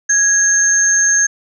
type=tone pair together; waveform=sine; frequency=1658 / 6391 Hz; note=G#6 / G8; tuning=-3 / +33 cents; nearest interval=octave + major seventh; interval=2336 cents; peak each=-15 / -11 dBFS; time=0.09-1.27 s; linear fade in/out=10 ms; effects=none